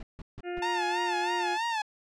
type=noise bursts; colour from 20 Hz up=brown; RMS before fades=-40 dBFS; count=4; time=0-0.596 s; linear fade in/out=2 ms; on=29 ms; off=160 ms
type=harmonic tone; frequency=353.1 Hz; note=F4; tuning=19 cents sharp; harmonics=1 / 2 / 4 / 5 / 6 / 7 / 8; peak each=-33 / -39 / -45 / -47 / -49 / -50 / -51 dBFS; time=0.43-1.58 s; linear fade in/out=50 ms
type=tone with vibrato; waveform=sawtooth; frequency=887 Hz; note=A5; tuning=14 cents sharp; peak=-24 dBFS; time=0.62-1.82 s; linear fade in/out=5 ms; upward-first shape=sine; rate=3.1 Hz; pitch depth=100 cents each way
effects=low-pass 5000 Hz 12 dB/octave